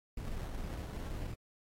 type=noise with sample-and-hold; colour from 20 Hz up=brown; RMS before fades=-40 dBFS; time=0.17-1.34 s; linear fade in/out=5 ms; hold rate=2450 Hz; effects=AAC 48 kbps